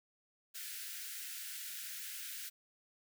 white high-pass noise, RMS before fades -45 dBFS, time 0.54-2.5 s, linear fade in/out 20 ms, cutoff 1400 Hz, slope 96 dB/octave, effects none

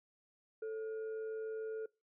sine tone with frequency modulation, 440 Hz, A4, in tune, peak -38 dBFS, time 0.62-1.86 s, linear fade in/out 5 ms, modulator 987 Hz, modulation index 0.28, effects noise-tail reverb RT60 0.3 s tail -25 dB re dry

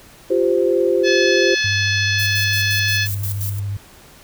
sine chord, F suspended second, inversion none, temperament equal with one note detuned, 349.2 / 392 / 519.3 Hz, F4 / G4 / C5, 0 / 0 / -13 cents, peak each -18 / -18 / -18 dBFS, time 0.3-1.55 s, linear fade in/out 10 ms
harmonic tone, 860 Hz, A5, 40 cents flat, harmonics 2 / 3 / 4 / 5 / 6 / 7, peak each -20 / -23 / -25 / -25 / -29 / -30 dBFS, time 1.03-3.08 s, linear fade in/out 50 ms
sine tone with vibrato, 100.3 Hz, G2, 40 cents sharp, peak -21 dBFS, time 1.64-3.77 s, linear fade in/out 5 ms, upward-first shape square, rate 14 Hz, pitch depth 20 cents each way
violet noise with tremolo, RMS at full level -27 dBFS, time 2.18-3.6 s, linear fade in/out 20 ms, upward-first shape square, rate 5.7 Hz, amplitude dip 70%
effects pink hiss -45 dBFS RMS until 4.23 s

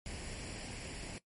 pink noise with comb filter, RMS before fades -44 dBFS, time 0.06-1.18 s, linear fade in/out 0 ms, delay 0.4 ms, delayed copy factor +0.55, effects noise-tail reverb RT60 0.1 s tail -17 dB re dry + MP3 48 kbps

